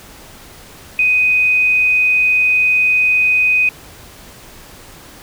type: tone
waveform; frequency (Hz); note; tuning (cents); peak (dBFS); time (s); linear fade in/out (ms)
sine; 2500; D#7; +8; -10; 0.99-3.69; 2
effects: pink hiss -39 dBFS RMS until 5.22 s